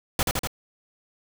pink noise with echo, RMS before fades -22 dBFS, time 0.19-0.23 s, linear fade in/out 2 ms, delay 81 ms, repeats 3, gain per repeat -2 dB, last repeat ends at 0.473 s, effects none

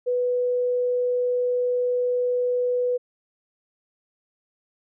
sine tone, 493.9 Hz, B4, in tune, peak -20 dBFS, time 0.06-2.98 s, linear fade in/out 20 ms, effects none

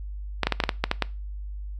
clicks, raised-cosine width 0.3 ms, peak -5 dBFS, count 9, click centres 0.433 / 0.47 / 0.523 / 0.602 / 0.638 / 0.692 / 0.84 / 0.914 / 1.023 s, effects noise-tail reverb RT60 0.3 s tail -21 dB re dry + added 50 Hz sine -32 dBFS peak until 1.79 s

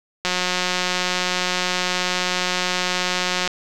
click train, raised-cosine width 0.2 ms, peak -4 dBFS, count 585, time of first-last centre 0.25-3.477 s, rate 181 Hz, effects none

